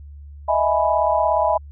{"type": "chord", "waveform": "sine", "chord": "E major seventh", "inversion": "third", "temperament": "equal with one note detuned", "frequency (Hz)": [622.3, 659.3, 835.4, 987.8], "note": ["D#5", "E5", "G#5", "B5"], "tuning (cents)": [0, 0, 10, 0], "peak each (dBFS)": -21, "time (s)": [0.48, 1.58], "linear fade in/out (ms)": 10, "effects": ["added 72 Hz sine -36 dBFS peak until 1.71 s"]}